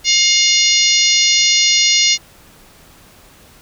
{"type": "harmonic tone with a mistuned harmonic", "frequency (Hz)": 711, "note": "F5", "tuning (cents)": 31, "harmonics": [3, 4, 5, 6, 7, 8, 9], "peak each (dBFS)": [-18, -18, -18, -18, -18, -18, -18], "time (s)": [0.04, 2.18], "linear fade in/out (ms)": 50, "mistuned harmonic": 9, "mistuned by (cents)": 55, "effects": ["pink hiss -45 dBFS RMS until 3.61 s"]}